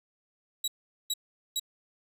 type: tone bursts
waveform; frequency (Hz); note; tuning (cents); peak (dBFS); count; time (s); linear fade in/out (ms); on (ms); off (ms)
25% pulse; 3874; B7; -34; -24; 3; 0.64-1.597; 5; 39; 420
effects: none